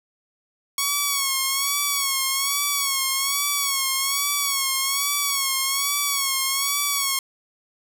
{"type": "tone with vibrato", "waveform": "5% pulse", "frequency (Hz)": 1108.7, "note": "C#6", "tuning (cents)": 0, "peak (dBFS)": -9, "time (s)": [0.78, 7.19], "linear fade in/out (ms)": 2, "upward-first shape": "sine", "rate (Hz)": 1.2, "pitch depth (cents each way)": 63, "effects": []}